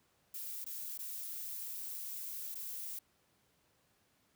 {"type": "noise with dropouts", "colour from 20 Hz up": "violet", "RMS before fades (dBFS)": -43, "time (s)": [0.34, 2.99], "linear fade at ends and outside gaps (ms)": 5, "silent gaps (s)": [[0.644, 0.662], [0.978, 0.989], [2.546, 2.553]], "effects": ["pink hiss -73 dBFS RMS until 4.35 s", "high-pass 80 Hz 12 dB/octave"]}